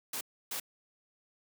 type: noise bursts at uneven times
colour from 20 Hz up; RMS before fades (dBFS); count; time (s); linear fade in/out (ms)
white; -37; 2; 0.13-0.21 / 0.51-0.6; 5
effects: high-pass 200 Hz 12 dB/octave